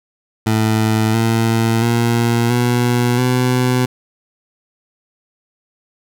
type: tone with pitch steps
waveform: 20% pulse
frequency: 110 / 113.75 / 117.62 / 121.63 / 125.77 Hz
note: A2 / A#2 / A#2 / B2 / B2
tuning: 0 / -42 / +16 / -26 / +32 cents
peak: -8 dBFS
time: 0.46-3.86 s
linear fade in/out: 10 ms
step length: 680 ms
effects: none

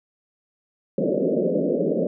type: band-pass noise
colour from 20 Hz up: white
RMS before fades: -22 dBFS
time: 0.98-2.07 s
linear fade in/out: 2 ms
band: 160 to 600 Hz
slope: 96 dB/octave
effects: none

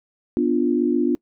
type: chord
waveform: sine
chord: B diminished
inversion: none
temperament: equal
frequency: 246.9 / 293.7 / 349.2 Hz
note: B3 / D4 / F4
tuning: 0 / 0 / 0 cents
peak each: -21 dBFS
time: 0.37-1.15 s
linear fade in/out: 0 ms
effects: noise-tail reverb RT60 0.1 s tail -24 dB re dry

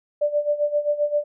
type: tone with tremolo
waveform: sine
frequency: 589 Hz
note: D5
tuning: 5 cents sharp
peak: -16 dBFS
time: 0.21-1.24 s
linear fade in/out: 10 ms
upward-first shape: sine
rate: 7.6 Hz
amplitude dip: 80%
effects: none

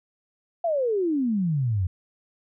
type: exponential sweep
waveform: sine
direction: down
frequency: 704 to 86.3 Hz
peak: -21 dBFS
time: 0.64-1.87 s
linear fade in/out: 5 ms
effects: none

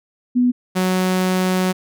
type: tone pair in turn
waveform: sine / sawtooth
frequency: 246.9 / 184.97 Hz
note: B3 / F#3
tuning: 0 / 0 cents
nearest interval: perfect fourth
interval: 500 cents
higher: first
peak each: -12 dBFS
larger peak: neither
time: 0.35-0.52 / 0.75-1.73 s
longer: second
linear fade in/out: 20 ms
effects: none

